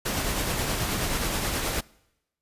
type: noise with tremolo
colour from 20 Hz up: pink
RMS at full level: -26 dBFS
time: 0.05-1.81 s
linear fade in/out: 10 ms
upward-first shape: triangle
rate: 9.4 Hz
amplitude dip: 35%
effects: noise-tail reverb RT60 0.9 s tail -24 dB re dry + resampled to 32000 Hz